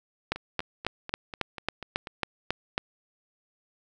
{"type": "two click trains", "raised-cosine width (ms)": 0.3, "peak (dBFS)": [-10, -21], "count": [10, 8], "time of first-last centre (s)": [[0.32, 2.779], [0.36, 2.071]], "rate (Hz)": [3.66, 4.09], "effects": []}